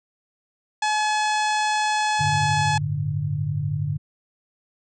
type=harmonic tone; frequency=852 Hz; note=G#5; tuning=44 cents sharp; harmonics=1 / 2 / 3 / 4 / 5 / 6 / 7 / 8 / 9 / 10; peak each=-21 / -27 / -31 / -33 / -35 / -37 / -38 / -39 / -40 / -41 dBFS; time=0.82-2.78 s; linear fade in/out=5 ms
type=chord; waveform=sine; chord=G suspended second; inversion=none; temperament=just; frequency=98 / 110.25 / 147 Hz; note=G2 / A2 / D3; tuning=0 / +4 / +2 cents; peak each=-29 / -29 / -24 dBFS; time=2.19-3.98 s; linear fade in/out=20 ms
effects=none